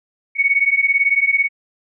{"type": "beating tone pair", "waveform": "sine", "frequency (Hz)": [2217, 2235], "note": ["C#7", "C#7"], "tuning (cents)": [0, 14], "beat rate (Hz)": 18, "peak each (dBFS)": -16, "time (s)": [0.35, 1.49], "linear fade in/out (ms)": 50, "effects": []}